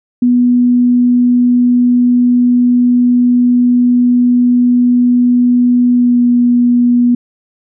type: tone with pitch glide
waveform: sine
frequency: 245.1 to 242.6 Hz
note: B3 to B3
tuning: -13 to -31 cents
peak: -6 dBFS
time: 0.22-7.15 s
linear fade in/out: 5 ms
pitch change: -18 cents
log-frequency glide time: 5.93-6.2 s
effects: none